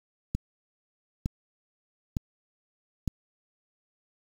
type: click train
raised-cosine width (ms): 5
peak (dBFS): -15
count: 4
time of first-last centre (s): 0.35-3.077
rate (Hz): 1.1
effects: 7-bit